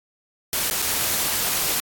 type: noise with dropouts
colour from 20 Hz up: white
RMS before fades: -23 dBFS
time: 0.53-1.8 s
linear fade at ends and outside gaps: 0 ms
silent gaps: 0.7-0.71 / 0.82-0.824 s
effects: AAC 64 kbps